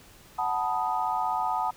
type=chord; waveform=sine; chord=B dominant seventh; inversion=second; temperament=equal with one note detuned; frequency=740 / 880 / 975.9 / 1244.5 Hz; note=F#5 / A5 / B5 / D#6; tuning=0 / 0 / -21 / 0 cents; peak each=-30 / -29 / -32 / -32 dBFS; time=0.38-1.71 s; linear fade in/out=10 ms; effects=pink hiss -53 dBFS RMS until 1.76 s